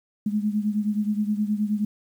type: beating tone pair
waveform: sine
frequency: 207.7 / 217.2 Hz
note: G#3 / A3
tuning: 0 / -22 cents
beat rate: 9.5 Hz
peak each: -23 / -27 dBFS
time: 0.26-1.85 s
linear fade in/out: 5 ms
effects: 9-bit